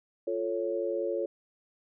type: chord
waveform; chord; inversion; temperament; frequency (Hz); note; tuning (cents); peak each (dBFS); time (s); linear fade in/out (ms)
sine; F augmented; none; equal; 349.2 / 440 / 554.4; F4 / A4 / C#5; 0 / 0 / 0; -33 / -33 / -32; 0.27-1.26; 5
effects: none